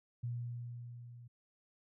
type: tone with level ramp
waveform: sine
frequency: 120 Hz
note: B2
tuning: 49 cents flat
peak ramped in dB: -35 to -51 dBFS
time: 0.23-1.28 s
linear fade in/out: 10 ms
effects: none